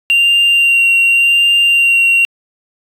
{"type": "tone with vibrato", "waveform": "triangle", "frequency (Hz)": 2771, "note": "F7", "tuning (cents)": -14, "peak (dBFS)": -5, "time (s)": [0.1, 2.25], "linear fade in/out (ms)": 0, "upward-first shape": "sine", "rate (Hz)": 0.88, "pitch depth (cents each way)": 14, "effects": ["tanh soft clip ceiling -2 dBFS"]}